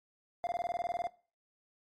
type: tone bursts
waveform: triangle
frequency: 698.5 Hz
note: F5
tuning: in tune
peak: -29 dBFS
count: 13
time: 0.44-1.07 s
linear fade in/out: 0 ms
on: 30 ms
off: 20 ms
effects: noise-tail reverb RT60 0.4 s tail -20 dB re dry + MP3 64 kbps